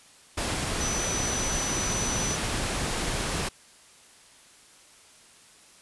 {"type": "tone in noise", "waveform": "sine", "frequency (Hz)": 5980, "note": "F#8", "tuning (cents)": 17, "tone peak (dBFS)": -30, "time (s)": [0.8, 2.36], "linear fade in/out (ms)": 10, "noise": "pink", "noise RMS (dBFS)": -29, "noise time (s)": [0.37, 3.49], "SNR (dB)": -4, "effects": ["white hiss -54 dBFS RMS until 5.81 s", "resampled to 24000 Hz"]}